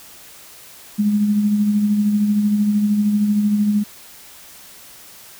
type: tone with tremolo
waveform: sine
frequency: 207.9 Hz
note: G#3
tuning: 2 cents sharp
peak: -12 dBFS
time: 0.98-3.84 s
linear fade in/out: 20 ms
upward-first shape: sine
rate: 13 Hz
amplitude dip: 40%
effects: white hiss -42 dBFS RMS until 5.39 s